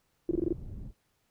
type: low-pass noise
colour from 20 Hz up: pink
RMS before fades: -41 dBFS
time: 0.28-0.93 s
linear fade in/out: 50 ms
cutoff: 170 Hz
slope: 12 dB/octave
type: tone bursts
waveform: sine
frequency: 339.6 Hz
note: F4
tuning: 48 cents flat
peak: -24 dBFS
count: 6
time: 0.29-0.526 s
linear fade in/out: 2 ms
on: 21 ms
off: 22 ms
effects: pink hiss -74 dBFS RMS until 1.3 s